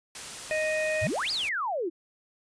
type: noise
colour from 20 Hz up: white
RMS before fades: -39 dBFS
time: 0.15-1.49 s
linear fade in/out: 2 ms
type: harmonic tone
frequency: 622.3 Hz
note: D#5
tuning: in tune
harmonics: 1 / 3 / 4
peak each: -27 / -32 / -33 dBFS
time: 0.51-1.07 s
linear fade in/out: 0 ms
type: exponential two-way sweep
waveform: sine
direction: up then down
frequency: 77.9 to 5130 to 310.4 Hz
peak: -27 dBFS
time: 1.01-1.9 s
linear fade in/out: 20 ms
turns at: 1.31 s
effects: resampled to 22050 Hz